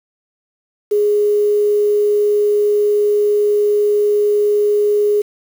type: tone with quantisation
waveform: sine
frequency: 415.3 Hz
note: G#4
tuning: in tune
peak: -11 dBFS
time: 0.91-5.22 s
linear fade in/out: 10 ms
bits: 6
effects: none